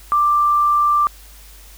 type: tone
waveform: sine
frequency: 1180 Hz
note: D6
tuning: 8 cents sharp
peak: -12 dBFS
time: 0.12-1.07 s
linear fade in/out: 0 ms
effects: added 50 Hz sine -41 dBFS peak until 1.77 s + white hiss -45 dBFS RMS until 1.77 s